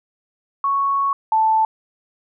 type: tone pair in turn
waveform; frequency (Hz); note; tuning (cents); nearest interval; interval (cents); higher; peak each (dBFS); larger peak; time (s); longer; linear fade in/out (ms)
sine; 1108.7 / 880; C#6 / A5; 0 / 0; major third; 400; first; -16 / -13; second; 0.64-1.13 / 1.32-1.65; first; 2
effects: none